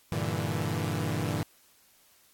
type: chord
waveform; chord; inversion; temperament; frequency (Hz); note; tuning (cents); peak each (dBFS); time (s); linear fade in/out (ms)
sawtooth; E half-diminished seventh; first; equal; 98 / 116.54 / 146.83 / 164.81; G2 / Bb2 / D3 / E3; 0 / 0 / 0 / 0; -30; 0.12-1.43; 0
effects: white hiss -62 dBFS RMS until 2.33 s + AAC 64 kbps